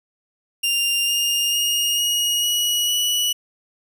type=tone with pitch steps; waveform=sawtooth; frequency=2794 / 2823 / 2853 / 2883 / 2913 / 2943 Hz; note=F7 / F7 / F7 / F#7 / F#7 / F#7; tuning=0 / +18 / +36 / -46 / -28 / -10 cents; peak=-15 dBFS; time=0.63-3.33 s; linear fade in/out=10 ms; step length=450 ms; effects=none